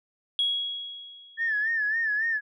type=tone with exponential decay; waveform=sine; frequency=3322 Hz; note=G#7; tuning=in tune; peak=-20 dBFS; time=0.39-1.68 s; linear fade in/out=1 ms; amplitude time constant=280 ms
type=tone with vibrato; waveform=sine; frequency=1760 Hz; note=A6; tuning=in tune; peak=-23 dBFS; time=1.37-2.41 s; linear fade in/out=50 ms; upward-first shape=sine; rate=3.6 Hz; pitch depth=87 cents each way
effects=tanh soft clip ceiling -16 dBFS